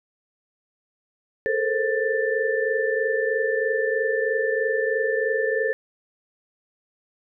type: tone cluster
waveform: sine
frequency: 432.4 / 455.5 / 525 / 1769 Hz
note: A4 / A#4 / C5 / A6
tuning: -30 / -40 / +6 / +9 cents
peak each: -26 dBFS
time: 1.46-5.73 s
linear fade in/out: 0 ms
effects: none